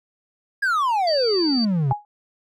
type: exponential sweep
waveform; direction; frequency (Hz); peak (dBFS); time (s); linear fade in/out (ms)
triangle; down; 1676 to 123.47; -16; 0.62-1.93; 10
type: tone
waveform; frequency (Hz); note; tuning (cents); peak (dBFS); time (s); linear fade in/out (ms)
sine; 4612; D8; -32; -23; 1.07-1.65; 5
type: tone with exponential decay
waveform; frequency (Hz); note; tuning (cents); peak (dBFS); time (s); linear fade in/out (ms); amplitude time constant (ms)
sine; 830.6; G#5; 0; -15; 1.91-2.05; 1; 29
effects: none